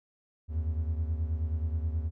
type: beating tone pair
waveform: triangle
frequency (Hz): 77.78 / 87.18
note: D#2 / F2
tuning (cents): 0 / -3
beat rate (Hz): 9.4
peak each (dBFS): -27 / -33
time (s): 0.48-2.11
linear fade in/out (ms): 50
effects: none